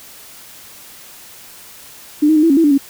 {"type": "tone with pitch steps", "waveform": "sine", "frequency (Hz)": [298, 314, 304.4, 330.4, 276.2, 329, 292.1, 277], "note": ["D4", "D#4", "D#4", "E4", "C#4", "E4", "D4", "C#4"], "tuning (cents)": [25, 16, -38, 4, -6, -3, -9, -1], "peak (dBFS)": -8, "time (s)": [2.22, 2.78], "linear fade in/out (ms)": 10, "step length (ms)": 70, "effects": ["white hiss -39 dBFS RMS until 2.89 s"]}